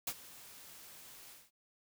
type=noise with ADSR envelope; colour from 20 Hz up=white; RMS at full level=-35 dBFS; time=0.07-1.51 s; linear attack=5 ms; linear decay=57 ms; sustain=-19 dB; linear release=200 ms; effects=none